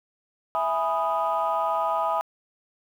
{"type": "chord", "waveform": "sine", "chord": "E major seventh", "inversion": "none", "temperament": "equal", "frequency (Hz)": [659.3, 830.6, 987.8, 1244.5], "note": ["E5", "G#5", "B5", "D#6"], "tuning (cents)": [0, 0, 0, 0], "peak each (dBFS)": -27, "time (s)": [0.55, 2.21], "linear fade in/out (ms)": 0, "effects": ["tanh soft clip ceiling -15 dBFS", "9-bit"]}